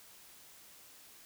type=silence; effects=white hiss -57 dBFS RMS until 1.25 s